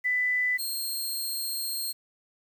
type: tone pair in turn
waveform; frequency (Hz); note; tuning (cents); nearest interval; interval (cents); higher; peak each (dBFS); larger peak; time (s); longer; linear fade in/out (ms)
sine / 15% pulse; 1994 / 4225; B6 / C8; +16 / +16; octave + minor second; 1300; second; -23; neither; 0.04-0.58 / 0.58-1.93; second; 20
effects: 9-bit